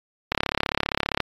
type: click train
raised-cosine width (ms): 0.3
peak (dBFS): -5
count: 32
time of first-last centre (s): 0.32-1.203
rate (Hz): 35.1
effects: AAC 32 kbps